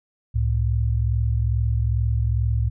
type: tone pair together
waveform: sine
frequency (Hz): 67.64 / 110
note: C#2 / A2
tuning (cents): -42 / 0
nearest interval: minor sixth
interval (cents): 842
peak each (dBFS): -21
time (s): 0.34-2.7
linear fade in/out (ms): 20
effects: none